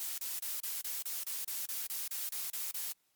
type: noise bursts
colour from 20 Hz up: blue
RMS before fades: -38 dBFS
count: 14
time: 0-2.923 s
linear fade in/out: 2 ms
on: 180 ms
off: 31 ms
effects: white hiss -75 dBFS RMS until 3.15 s + MP3 96 kbps